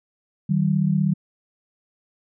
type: tone pair together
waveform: sine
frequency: 154.99 / 191.2 Hz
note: D#3 / G3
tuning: -6 / -43 cents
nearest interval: major third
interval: 363 cents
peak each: -20 dBFS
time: 0.49-1.14 s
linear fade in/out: 10 ms
effects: none